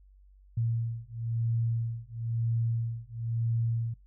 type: beating tone pair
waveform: sine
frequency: 114.8 / 115.8 Hz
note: A#2 / A#2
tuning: -26 / -11 cents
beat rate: 1 Hz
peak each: -31 dBFS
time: 0.57-3.94 s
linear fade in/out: 5 ms
effects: noise-tail reverb RT60 0.2 s tail -24 dB re dry + added 48 Hz sine -54 dBFS peak until 4.06 s